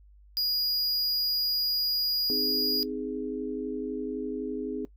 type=tone; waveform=square; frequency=4884 Hz; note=D#8; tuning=33 cents flat; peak=-26 dBFS; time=0.37-2.83 s; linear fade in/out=0 ms
type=chord; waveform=sine; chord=Ab major; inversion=first; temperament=just; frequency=259.6 / 311.5 / 415.3 Hz; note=C4 / Eb4 / Ab4; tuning=-13 / +2 / 0 cents; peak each=-34 / -36 / -34 dBFS; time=2.3-4.85 s; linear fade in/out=0 ms
effects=noise-tail reverb RT60 0.1 s tail -19 dB re dry + added 50 Hz sine -52 dBFS peak until 4.96 s